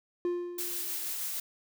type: tone with exponential decay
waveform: triangle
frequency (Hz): 351.4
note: F4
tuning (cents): +11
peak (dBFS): -24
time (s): 0.25-1.17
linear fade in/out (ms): 1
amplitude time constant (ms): 200
type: noise with tremolo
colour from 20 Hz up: blue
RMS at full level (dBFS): -34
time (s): 0.58-1.4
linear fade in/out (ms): 5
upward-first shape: triangle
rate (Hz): 6.4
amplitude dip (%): 25
effects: none